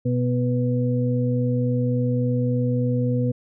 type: harmonic tone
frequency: 123.47 Hz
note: B2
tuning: in tune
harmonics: 1 / 2 / 4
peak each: -21 / -24 / -27 dBFS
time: 0.05-3.32 s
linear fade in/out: 10 ms
effects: none